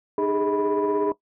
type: tone cluster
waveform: sine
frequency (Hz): 304.7 / 407.8 / 424.4 / 635 / 985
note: D#4 / G#4 / G#4 / D#5 / B5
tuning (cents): -36 / -32 / +38 / +35 / -5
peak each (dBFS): -26 / -22 / -30 / -31 / -28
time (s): 0.18-1.12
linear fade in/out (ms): 2
effects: noise-tail reverb RT60 0.1 s tail -17 dB re dry + tanh soft clip ceiling -14 dBFS